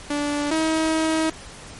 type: tone pair in turn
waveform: sawtooth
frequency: 291.1 / 318.5 Hz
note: D4 / D#4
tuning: -15 / +41 cents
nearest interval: major second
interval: 156 cents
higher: second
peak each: -18 / -15 dBFS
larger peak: second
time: 0.1-0.51 / 0.51-1.3 s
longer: second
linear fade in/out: 5 ms
effects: pink hiss -40 dBFS RMS until 1.79 s + MP3 48 kbps